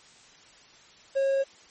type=tone with quantisation; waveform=triangle; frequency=544 Hz; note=C#5; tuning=33 cents flat; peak=-20 dBFS; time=1.15-1.44 s; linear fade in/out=20 ms; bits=8; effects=white hiss -54 dBFS RMS until 1.7 s + MP3 32 kbps